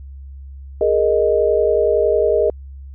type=chord; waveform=sine; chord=Ab suspended second; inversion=none; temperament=equal; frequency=415.3 / 466.2 / 622.3 Hz; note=Ab4 / Bb4 / Eb5; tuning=0 / 0 / 0 cents; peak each=-17 dBFS; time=0.81-2.5 s; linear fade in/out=2 ms; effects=added 68 Hz sine -32 dBFS peak until 2.94 s

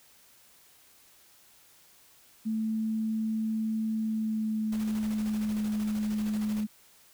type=tone with pitch glide; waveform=sine; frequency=220 to 212.6 Hz; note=A3 to G#3; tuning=0 to +41 cents; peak=-27 dBFS; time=2.45-6.67 s; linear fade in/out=20 ms; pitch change=-59 cents; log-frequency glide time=3.98-5.64 s
type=noise with tremolo; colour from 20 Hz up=pink; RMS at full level=-44 dBFS; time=4.72-6.64 s; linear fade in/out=5 ms; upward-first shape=square; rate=13 Hz; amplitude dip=50%
effects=white hiss -59 dBFS RMS until 7.13 s

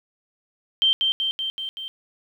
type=tone with echo; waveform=sine; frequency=3136 Hz; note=G7; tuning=in tune; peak=-15 dBFS; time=0.82-0.93 s; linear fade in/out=0 ms; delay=190 ms; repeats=5; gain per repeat=-3 dB; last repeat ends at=1.88 s; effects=9-bit

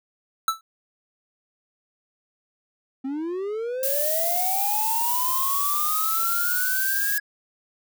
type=tone with exponential decay; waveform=square; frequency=1318.5 Hz; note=E6; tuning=in tune; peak=-16 dBFS; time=0.48-0.61 s; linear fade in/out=2 ms; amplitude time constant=27 ms
type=linear sweep; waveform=triangle; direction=up; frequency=258.8 to 1674 Hz; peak=-24 dBFS; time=3.04-7.2 s; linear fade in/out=10 ms
type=noise; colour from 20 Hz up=violet; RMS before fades=-25 dBFS; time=3.83-7.18 s; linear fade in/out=2 ms
effects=none

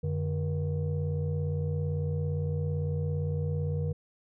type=tone cluster; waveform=sine; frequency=91.7 / 149.4 / 476.4 Hz; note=F#2 / D3 / A#4; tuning=-15 / +30 / +38 cents; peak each=-30 / -29 / -36 dBFS; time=0.03-3.93 s; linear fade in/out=10 ms; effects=tanh soft clip ceiling -22 dBFS

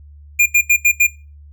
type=tone bursts; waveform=square; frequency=2412 Hz; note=D7; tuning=46 cents sharp; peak=-9 dBFS; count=5; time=0.39-1.07 s; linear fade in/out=10 ms; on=72 ms; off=80 ms; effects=noise-tail reverb RT60 0.3 s tail -21 dB re dry + added 73 Hz sine -38 dBFS peak until 1.52 s

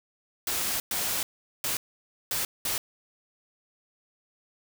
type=noise bursts at uneven times; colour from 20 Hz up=white; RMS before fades=-29 dBFS; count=5; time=0.47-0.8 / 0.91-1.23 / 1.64-1.77 / 2.31-2.45 / 2.65-2.78 s; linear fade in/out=2 ms; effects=none

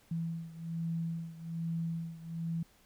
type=beating tone pair; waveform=sine; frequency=165.3 / 166.5 Hz; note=E3 / E3; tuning=+5 / +18 cents; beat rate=1.2 Hz; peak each=-36 / -39 dBFS; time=0.11-2.63 s; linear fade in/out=5 ms; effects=pink hiss -65 dBFS RMS until 2.85 s

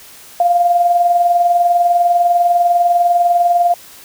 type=tone with tremolo; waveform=sine; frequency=698.5 Hz; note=F5; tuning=in tune; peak=-7 dBFS; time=0.4-3.74 s; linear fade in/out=2 ms; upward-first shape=sine; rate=20 Hz; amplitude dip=50%; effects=white hiss -39 dBFS RMS until 4.04 s

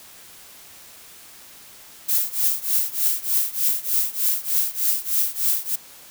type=noise with tremolo; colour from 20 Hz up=violet; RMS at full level=-18 dBFS; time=2.08-5.76 s; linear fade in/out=10 ms; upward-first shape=triangle; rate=3.3 Hz; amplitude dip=95%; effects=white hiss -45 dBFS RMS until 6.1 s

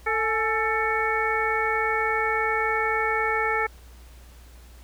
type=harmonic tone with a mistuned harmonic; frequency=444.1 Hz; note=A4; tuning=16 cents sharp; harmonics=1 / 2 / 3 / 4 / 5; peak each=-28 / -28 / -28 / -28 / -28 dBFS; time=0.06-3.67 s; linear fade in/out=10 ms; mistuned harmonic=2; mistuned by=-74 cents; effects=added 60 Hz sine -45 dBFS peak until 4.83 s + pink hiss -54 dBFS RMS until 4.83 s

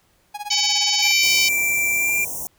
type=tone with tremolo; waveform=45% pulse; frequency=829 Hz; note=G#5; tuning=3 cents flat; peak=-26 dBFS; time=0.34-1.12 s; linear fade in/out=10 ms; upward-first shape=sine; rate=17 Hz; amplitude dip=90%
type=harmonic tone; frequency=758 Hz; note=F#5; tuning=42 cents sharp; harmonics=3 / 4 / 5 / 6 / 7 / 8 / 9; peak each=-27 / -24 / -28 / -23 / -23 / -28 / -26 dBFS; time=0.5-1.49 s; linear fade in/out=10 ms
type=tone with pitch glide; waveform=square; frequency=2346 to 2381 Hz; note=D7 to D7; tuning=-2 to +23 cents; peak=-19 dBFS; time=1.02-2.25 s; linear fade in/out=10 ms; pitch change=+25 cents; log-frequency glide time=1.93-2.14 s
type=band-stop noise; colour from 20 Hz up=white; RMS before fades=-29 dBFS; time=1.23-2.47 s; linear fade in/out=0 ms; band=1000 to 5700 Hz; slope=96 dB/octave
effects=pink hiss -61 dBFS RMS until 2.58 s

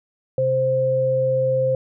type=tone pair together; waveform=sine; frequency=130.82 / 523.3 Hz; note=C3 / C5; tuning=0 / 0 cents; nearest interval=2 octaves; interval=2400 cents; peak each=-25 / -17 dBFS; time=0.38-1.75 s; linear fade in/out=2 ms; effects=none

